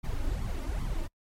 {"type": "noise with flanger", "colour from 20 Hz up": "brown", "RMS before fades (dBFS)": -31, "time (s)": [0.03, 1.08], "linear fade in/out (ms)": 20, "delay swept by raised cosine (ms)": [0.89, 3.39], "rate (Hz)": 2.5, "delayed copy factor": 0.75, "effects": ["noise-tail reverb RT60 0.1 s tail -26 dB re dry", "MP3 64 kbps"]}